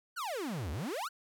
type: exponential two-way sweep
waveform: 45% pulse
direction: down then up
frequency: 1568 to 69.3 to 1568 Hz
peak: -35 dBFS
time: 0.16-1.09 s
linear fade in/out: 20 ms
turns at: 0.71 s
effects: none